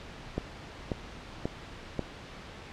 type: click train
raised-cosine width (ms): 2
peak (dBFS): -16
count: 4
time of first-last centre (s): 0.38-1.993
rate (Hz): 1.86
effects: pink hiss -45 dBFS RMS until 2.72 s + low-pass 4000 Hz 12 dB/octave